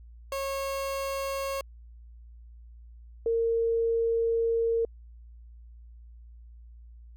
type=tone pair in turn; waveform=30% pulse / sine; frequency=546 / 459.1 Hz; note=C#5 / A#4; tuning=-26 / -26 cents; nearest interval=minor third; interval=300 cents; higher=first; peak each=-27 / -23 dBFS; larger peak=second; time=0.32-1.61 / 3.26-4.85 s; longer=second; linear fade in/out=2 ms; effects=added 58 Hz sine -46 dBFS peak until 7.16 s